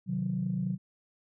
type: chord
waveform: sine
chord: C diminished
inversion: none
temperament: equal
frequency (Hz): 130.81 / 155.56 / 185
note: C3 / Eb3 / Gb3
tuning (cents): 0 / 0 / 0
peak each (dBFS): -34 / -35 / -30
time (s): 0.06-0.78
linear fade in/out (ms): 50
effects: tanh soft clip ceiling -20 dBFS